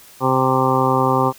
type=harmonic tone; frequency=130.81 Hz; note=C3; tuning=in tune; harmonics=1 / 2 / 3 / 4 / 6 / 7 / 8 / 9; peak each=-22 / -22 / -22 / -22 / -22 / -22 / -22 / -22 dBFS; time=0.2-1.33 s; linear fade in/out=50 ms; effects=white hiss -45 dBFS RMS until 1.38 s